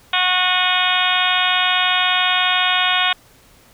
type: harmonic tone with a mistuned harmonic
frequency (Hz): 365.6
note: F#4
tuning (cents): -21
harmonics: 2 / 3 / 4 / 5 / 6 / 7 / 8 / 9 / 10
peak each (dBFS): -23 / -23 / -22 / -26 / -25 / -23 / -23 / -22 / -23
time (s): 0.13-3.13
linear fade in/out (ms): 5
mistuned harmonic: 7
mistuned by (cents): -45
effects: pink hiss -50 dBFS RMS until 3.73 s